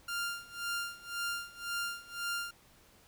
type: tone with tremolo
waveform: sawtooth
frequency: 1396.9 Hz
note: F6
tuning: in tune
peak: -29 dBFS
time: 0.08-2.51 s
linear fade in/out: 5 ms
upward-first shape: sine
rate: 1.9 Hz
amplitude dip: 90%
effects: pink hiss -62 dBFS RMS until 3.07 s